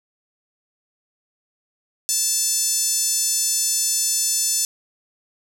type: tone with high-pass filter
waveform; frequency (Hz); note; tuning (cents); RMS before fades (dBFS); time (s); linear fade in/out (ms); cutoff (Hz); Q
5% pulse; 880; A5; 0; -21; 2.09-4.65; 0; 6200; 1.6
effects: none